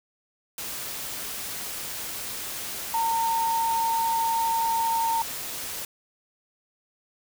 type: tone in noise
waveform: sine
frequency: 913 Hz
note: A#5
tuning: 36 cents flat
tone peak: -22 dBFS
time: 2.94-5.22 s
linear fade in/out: 2 ms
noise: white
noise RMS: -34 dBFS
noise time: 0.58-5.85 s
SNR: +9 dB
effects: none